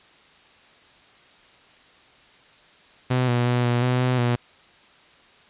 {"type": "tone with pitch steps", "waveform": "sawtooth", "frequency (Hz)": [126.7, 121.4, 122.8, 120.9, 125.4, 126.5, 121.1], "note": ["B2", "B2", "B2", "B2", "B2", "B2", "B2"], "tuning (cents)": [45, -29, -9, -36, 27, 42, -34], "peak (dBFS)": -15, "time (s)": [3.1, 4.36], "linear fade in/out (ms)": 10, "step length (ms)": 180, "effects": ["white hiss -53 dBFS RMS until 5.49 s", "resampled to 8000 Hz"]}